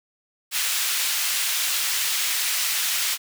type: high-pass noise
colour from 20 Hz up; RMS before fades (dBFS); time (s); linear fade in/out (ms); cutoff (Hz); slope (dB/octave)
pink; -24; 0.51-3.18; 50; 2300; 12
effects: none